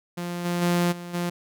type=tone with level steps; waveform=sawtooth; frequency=174.61 Hz; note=F3; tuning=in tune; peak=-25 / -20 / -16 / -31 / -21 dBFS; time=0.17-1.3 s; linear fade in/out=10 ms; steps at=0.44 / 0.61 / 0.91 / 1.13 s; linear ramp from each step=20 ms; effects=none